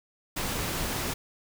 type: noise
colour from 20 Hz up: pink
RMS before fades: -31 dBFS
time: 0.36-1.14 s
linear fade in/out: 10 ms
effects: none